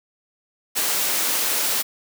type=high-pass noise; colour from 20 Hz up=white; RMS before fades=-22 dBFS; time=0.75-1.83 s; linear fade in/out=20 ms; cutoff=250 Hz; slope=12 dB/octave; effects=none